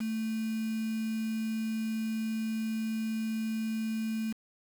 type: tone with quantisation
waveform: sine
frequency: 221.3 Hz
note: A3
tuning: 10 cents sharp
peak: -30 dBFS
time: 0-4.33 s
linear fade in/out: 10 ms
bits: 7
effects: none